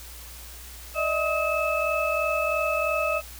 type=tone cluster; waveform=sine; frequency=600 / 643 / 1267 / 2608 Hz; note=D5 / E5 / D#6 / E7; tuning=+37 / -43 / +31 / -19 cents; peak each=-28 dBFS; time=0.94-3.22 s; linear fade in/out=50 ms; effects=added 60 Hz sine -43 dBFS peak until 3.39 s + white hiss -44 dBFS RMS until 3.39 s